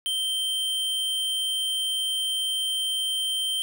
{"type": "tone", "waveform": "square", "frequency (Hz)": 3129, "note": "G7", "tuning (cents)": -4, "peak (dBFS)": -25, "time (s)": [0.06, 3.62], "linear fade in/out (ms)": 0, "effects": []}